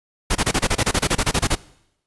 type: noise bursts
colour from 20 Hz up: pink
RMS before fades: -18 dBFS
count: 16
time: 0.3-1.554 s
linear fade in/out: 10 ms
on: 54 ms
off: 26 ms
effects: noise-tail reverb RT60 0.8 s tail -21 dB re dry + resampled to 24000 Hz